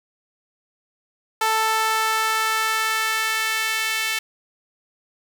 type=tone with high-pass filter sweep; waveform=sawtooth; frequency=441 Hz; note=A4; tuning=4 cents sharp; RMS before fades=-22 dBFS; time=1.41-4.19 s; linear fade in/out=5 ms; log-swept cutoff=940 to 2200 Hz; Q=1.7; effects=none